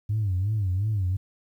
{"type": "tone with vibrato", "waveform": "sine", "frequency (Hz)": 99.5, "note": "G2", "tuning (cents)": 26, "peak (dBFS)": -21, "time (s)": [0.09, 1.17], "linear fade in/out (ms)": 10, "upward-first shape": "sine", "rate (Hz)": 2.8, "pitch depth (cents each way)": 170, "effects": ["tanh soft clip ceiling -19 dBFS", "10-bit"]}